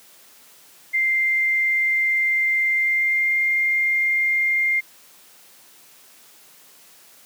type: tone with pitch glide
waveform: sine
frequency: 2094 to 2111 Hz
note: C7 to C7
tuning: +1 to +15 cents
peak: -17 dBFS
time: 0.93-4.81 s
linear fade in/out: 20 ms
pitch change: +14 cents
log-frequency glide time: 2.72-3.39 s
effects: white hiss -50 dBFS RMS until 7.25 s + high-pass 150 Hz 12 dB/octave